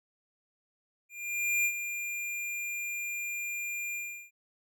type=tone with ADSR envelope; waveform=square; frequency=2400 Hz; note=D7; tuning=37 cents sharp; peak=-25 dBFS; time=1.09-4.31 s; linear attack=560 ms; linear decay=68 ms; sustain=-9 dB; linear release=360 ms; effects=none